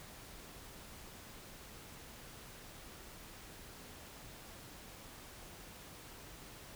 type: silence
effects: pink hiss -53 dBFS RMS until 6.75 s